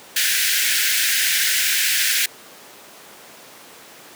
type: high-pass noise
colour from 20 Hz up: pink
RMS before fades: -19 dBFS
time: 0.16-2.26 s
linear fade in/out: 5 ms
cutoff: 1500 Hz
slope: 96 dB/octave
effects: pink hiss -42 dBFS RMS until 4.15 s + high-pass 300 Hz 12 dB/octave